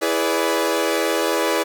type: chord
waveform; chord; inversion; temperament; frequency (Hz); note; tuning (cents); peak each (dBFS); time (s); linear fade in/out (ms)
sawtooth; E dominant seventh; none; equal with one note detuned; 329.6 / 415.3 / 493.9 / 577.2; E4 / G#4 / B4 / D5; 0 / 0 / 0 / -30; -20; 0.01-1.64; 20
effects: none